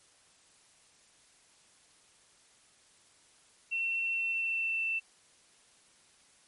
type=tone with pitch glide; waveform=sine; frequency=2707 to 2674 Hz; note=E7 to E7; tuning=+45 to +24 cents; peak=-29 dBFS; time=3.71-5 s; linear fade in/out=20 ms; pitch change=-21 cents; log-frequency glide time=4.11-4.85 s; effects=white hiss -63 dBFS RMS until 6.47 s + MP3 48 kbps